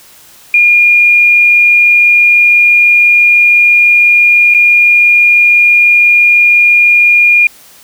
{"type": "tone with dropouts", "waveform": "sine", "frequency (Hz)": 2422, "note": "D#7", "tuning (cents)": -47, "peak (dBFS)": -3, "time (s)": [0.54, 7.47], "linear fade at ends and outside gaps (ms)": 2, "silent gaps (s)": [4.54, 4.546], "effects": ["white hiss -39 dBFS RMS until 7.83 s"]}